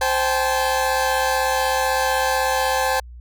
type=tone cluster; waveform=30% pulse; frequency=523 / 784 / 860 Hz; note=C5 / G5 / A5; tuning=-1 / 0 / -40 cents; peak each=-20 dBFS; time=0.01-3 s; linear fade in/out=5 ms; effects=added 60 Hz sine -36 dBFS peak until 3.2 s